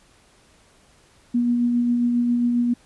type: tone with tremolo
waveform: sine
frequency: 240.5 Hz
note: B3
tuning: 46 cents flat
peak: -16 dBFS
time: 1.34-2.74 s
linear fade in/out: 10 ms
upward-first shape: sine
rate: 7.4 Hz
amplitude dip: 25%
effects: pink hiss -56 dBFS RMS until 2.85 s + resampled to 24000 Hz

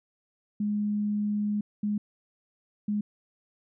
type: tone bursts at uneven times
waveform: sine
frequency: 208.1 Hz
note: G#3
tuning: 4 cents sharp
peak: -25 dBFS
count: 3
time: 0.6-1.61 / 1.83-1.98 / 2.88-3.01 s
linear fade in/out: 5 ms
effects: none

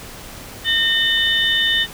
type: tone cluster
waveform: sine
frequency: 1832 / 3002 / 3610 Hz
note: A#6 / F#7 / A7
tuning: -31 / +24 / +44 cents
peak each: -19 dBFS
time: 0.64-1.87 s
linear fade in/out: 50 ms
effects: pink hiss -36 dBFS RMS until 1.93 s

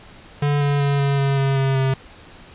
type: tone with pitch steps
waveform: square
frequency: 144.8 / 143.14 / 141.49 / 139.87 / 138.26 / 136.67 / 135.1 / 133.55 Hz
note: D3 / D3 / C#3 / C#3 / C#3 / C#3 / C#3 / C3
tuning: -24 / -44 / +36 / +16 / -4 / -24 / -44 / +36 cents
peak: -17 dBFS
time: 0.42-1.94 s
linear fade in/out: 5 ms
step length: 190 ms
effects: pink hiss -44 dBFS RMS until 2.54 s + resampled to 8000 Hz

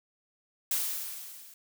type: noise with level ramp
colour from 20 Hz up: blue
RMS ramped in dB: -28 to -52 dBFS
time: 0.71-1.54 s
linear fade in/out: 2 ms
effects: none

